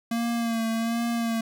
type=tone with vibrato; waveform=square; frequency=230 Hz; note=A#3; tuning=23 cents flat; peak=-25 dBFS; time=0.11-1.41 s; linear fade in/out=5 ms; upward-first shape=sine; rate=1.3 Hz; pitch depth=35 cents each way; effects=none